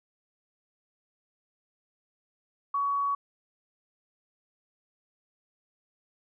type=tone; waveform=sine; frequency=1125 Hz; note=C#6; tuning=25 cents sharp; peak=-25 dBFS; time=2.74-3.15 s; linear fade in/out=5 ms; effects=none